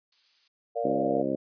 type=noise; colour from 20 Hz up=violet; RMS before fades=-50 dBFS; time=0.12-0.48 s; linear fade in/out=5 ms
type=chord; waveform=sine; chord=Bb major; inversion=none; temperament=just; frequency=466.2 / 582.7 / 699.2 Hz; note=Bb4 / D5 / F5; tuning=0 / -14 / +2 cents; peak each=-31 dBFS; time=0.75-1.23 s; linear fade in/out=20 ms
type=harmonic tone; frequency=67 Hz; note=C2; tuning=42 cents sharp; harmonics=2 / 3 / 4 / 5 / 6 / 7 / 8 / 9; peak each=-42 / -35 / -31 / -32 / -36 / -41 / -32 / -35 dBFS; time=0.84-1.36 s; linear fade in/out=10 ms
effects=resampled to 11025 Hz